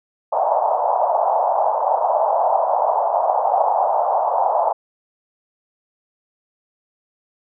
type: band-pass noise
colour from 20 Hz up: pink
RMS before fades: -18 dBFS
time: 0.32-4.73 s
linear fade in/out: 10 ms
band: 620 to 920 Hz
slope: 48 dB/octave
effects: none